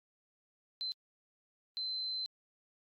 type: tone bursts at uneven times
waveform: sine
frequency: 4076 Hz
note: C8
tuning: 46 cents flat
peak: -35 dBFS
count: 2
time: 0.81-0.92 / 1.77-2.26 s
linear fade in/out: 0 ms
effects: AAC 48 kbps

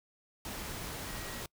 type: tone in noise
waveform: sine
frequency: 1903 Hz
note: A#6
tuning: 35 cents sharp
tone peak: -51 dBFS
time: 1.07-1.41 s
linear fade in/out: 2 ms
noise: pink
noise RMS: -41 dBFS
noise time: 0.45-1.46 s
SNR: -13 dB
effects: noise-tail reverb RT60 0.1 s tail -25 dB re dry

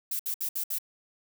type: noise bursts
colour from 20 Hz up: violet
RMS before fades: -31 dBFS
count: 5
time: 0.11-0.786 s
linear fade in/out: 5 ms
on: 84 ms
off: 64 ms
effects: none

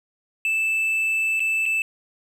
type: tone with dropouts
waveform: triangle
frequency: 2637 Hz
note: E7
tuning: in tune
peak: -18 dBFS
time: 0.45-1.82 s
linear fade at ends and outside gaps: 1 ms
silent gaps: 1.396-1.403 / 1.656-1.661 s
effects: none

